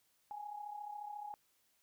sine tone with amplitude modulation, 830.6 Hz, G#5, in tune, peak -40 dBFS, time 0.31-1.34 s, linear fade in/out 0 ms, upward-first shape sine, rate 34.2 Hz, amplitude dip 65%, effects white hiss -75 dBFS RMS until 1.82 s

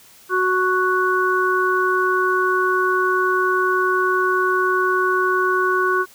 harmonic tone, 370 Hz, F#4, in tune, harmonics 1 / 3 / 4, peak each -20 / -20 / -20 dBFS, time 0.29-6.06 s, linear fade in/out 50 ms, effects white hiss -48 dBFS RMS until 6.14 s

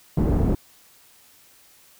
pink low-pass noise, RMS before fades -20 dBFS, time 0.17-0.55 s, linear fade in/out 5 ms, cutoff 390 Hz, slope 12 dB/octave, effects white hiss -54 dBFS RMS until 1.99 s

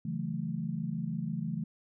sine chord, F# minor seventh, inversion second, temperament equal with one note detuned, 138.59 / 164.81 / 185 / 219.2 Hz, C#3 / E3 / F#3 / A3, 0 / 0 / 0 / -6 cents, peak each -39 / -35 / -40 / -37 dBFS, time 0.05-1.64 s, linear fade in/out 5 ms, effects none

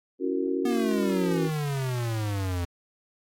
sine chord, F# dominant seventh, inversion second, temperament just, 277.5 / 333 / 370 / 462.5 Hz, C#4 / E4 / F#4 / A#4, +2 / +18 / 0 / -14 cents, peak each -29 / -32 / -28 / -33 dBFS, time 0.19-1.5 s, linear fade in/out 50 ms
square exponential sweep, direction down, 246.6 to 85.5 Hz, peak -27 dBFS, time 0.65-2.65 s, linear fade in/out 5 ms
effects AAC 64 kbps

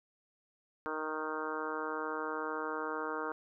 harmonic tone with a mistuned harmonic, 155.56 Hz, D#3, in tune, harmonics 2 / 3 / 4 / 5 / 6 / 7 / 8 / 9 / 10, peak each -43 / -40 / -47 / -48 / -43 / -43 / -43 / -43 / -46 dBFS, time 0.86-3.32 s, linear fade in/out 0 ms, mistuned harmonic 5, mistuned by +15 cents, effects none

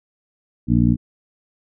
harmonic tone, 59.4 Hz, A#1, 33 cents sharp, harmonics 1 / 2 / 3 / 4 / 5, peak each -22 / -18 / -19 / -17 / -22 dBFS, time 0.67-0.97 s, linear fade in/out 50 ms, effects none

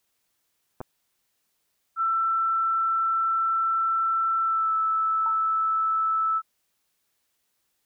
clicks, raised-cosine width 1 ms, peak -21 dBFS, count 2, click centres 0.805 / 0.813 s
sine tone with pitch glide, 1336 to 1313 Hz, E6 to E6, +23 to -7 cents, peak -21 dBFS, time 1.96-6.42 s, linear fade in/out 50 ms, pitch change -30 cents, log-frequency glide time 4.42-4.74 s
sine tone with exponential decay, 910 Hz, A#5, 42 cents flat, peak -29 dBFS, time 5.26-5.44 s, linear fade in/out 1 ms, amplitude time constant 38 ms
effects white hiss -74 dBFS RMS until 7.85 s

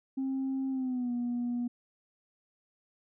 sine tone with pitch glide, 266.7 to 241.8 Hz, C4 to B3, +33 to -36 cents, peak -28 dBFS, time 0.17-1.68 s, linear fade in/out 10 ms, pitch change -169 cents, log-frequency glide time 0.7-1.12 s, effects tanh soft clip ceiling -27 dBFS

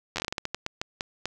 slowing click train, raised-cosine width 0.2 ms, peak -12 dBFS, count 15, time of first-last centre 0.16-1.256 s, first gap 10 ms, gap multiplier 1.28, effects none

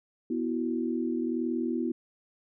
sine chord, B suspended fourth, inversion none, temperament just, 246.9 / 329.3 / 370.4 Hz, B3 / E4 / F#4, 0 / -2 / +2 cents, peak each -30 / -31 / -35 dBFS, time 0.3-1.92 s, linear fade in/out 5 ms, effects none

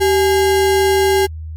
sine tone with sample-and-hold, 386.9 Hz, G4, 23 cents flat, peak -10 dBFS, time 0-1.27 s, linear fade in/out 20 ms, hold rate 1225 Hz, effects added 79 Hz sine -25 dBFS peak until 1.56 s + MP3 64 kbps

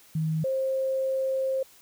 sine tone pair in turn, 158.1 / 530.1 Hz, D#3 / C5, +28 / +23 cents, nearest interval octave + major sixth, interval 2095 cents, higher second, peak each -24 dBFS, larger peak neither, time 0.15-0.44 / 0.44-1.63 s, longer second, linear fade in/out 5 ms, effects white hiss -55 dBFS RMS until 1.81 s

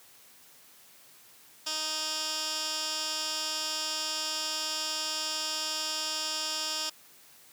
15% pulse tone with band-pass filter, 311.1 Hz, D#4, in tune, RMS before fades -33 dBFS, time 1.66-6.9 s, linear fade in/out 10 ms, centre 5200 Hz, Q 1.9, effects white hiss -56 dBFS RMS until 7.52 s + high-pass 100 Hz 12 dB/octave

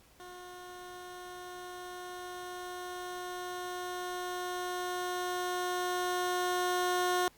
15% pulse tone with level ramp, 360 Hz, F#4, 47 cents flat, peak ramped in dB -40 to -21 dBFS, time 0.2-7.28 s, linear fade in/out 0 ms, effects pink hiss -62 dBFS RMS until 7.37 s + Opus 48 kbps

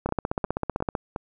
two click trains, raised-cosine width 1 ms, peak -15 / -11 dBFS, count 4 / 15, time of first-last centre 0.09-1.161 / 0.06-0.952 s, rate 2.8 / 15.7 Hz, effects none

